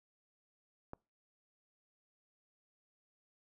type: click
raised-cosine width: 1 ms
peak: -30 dBFS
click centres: 0.934 s
effects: noise-tail reverb RT60 0.3 s tail -26 dB re dry